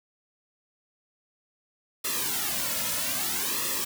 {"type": "noise with flanger", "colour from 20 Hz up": "white", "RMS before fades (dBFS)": -29, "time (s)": [2.04, 3.85], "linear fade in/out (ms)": 10, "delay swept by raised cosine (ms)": [1.3, 2.6], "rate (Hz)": 0.62, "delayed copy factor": -0.95, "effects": []}